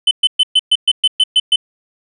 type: tone bursts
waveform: triangle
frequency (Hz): 3038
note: F#7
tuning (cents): +45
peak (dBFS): -6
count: 10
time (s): 0.07-1.56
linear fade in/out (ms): 5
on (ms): 41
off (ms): 120
effects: resampled to 24000 Hz